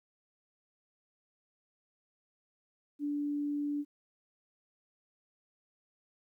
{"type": "tone", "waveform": "sine", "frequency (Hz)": 290.8, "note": "D4", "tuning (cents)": -17, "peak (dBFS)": -31, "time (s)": [2.99, 3.85], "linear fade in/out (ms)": 50, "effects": ["12-bit"]}